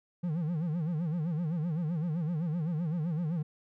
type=tone with vibrato; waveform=triangle; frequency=163.7 Hz; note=E3; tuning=12 cents flat; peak=-27 dBFS; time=0.23-3.43 s; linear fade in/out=10 ms; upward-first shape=sine; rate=7.8 Hz; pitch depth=160 cents each way; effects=none